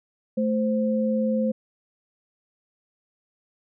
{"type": "tone pair together", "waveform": "sine", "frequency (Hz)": [219.1, 521], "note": ["A3", "C5"], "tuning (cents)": [-7, -7], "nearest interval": "octave + minor third", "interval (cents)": 1500, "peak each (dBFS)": [-22, -25], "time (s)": [0.37, 1.52], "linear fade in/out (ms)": 10, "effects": []}